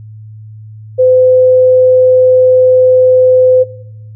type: tone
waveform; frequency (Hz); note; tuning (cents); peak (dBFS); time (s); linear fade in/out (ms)
sine; 510; C5; -44; -4; 0.98-3.64; 20
effects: noise-tail reverb RT60 0.8 s tail -18 dB re dry + added 108 Hz sine -28 dBFS peak until 4.15 s